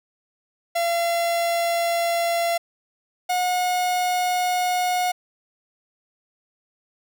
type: tone pair in turn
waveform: 45% pulse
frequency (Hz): 682 / 724.6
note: F5 / F#5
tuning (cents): -41 / -36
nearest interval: minor second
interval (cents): 105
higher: second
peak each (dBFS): -20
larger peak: neither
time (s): 0.75-2.58 / 3.29-5.12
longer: neither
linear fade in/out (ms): 10
effects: none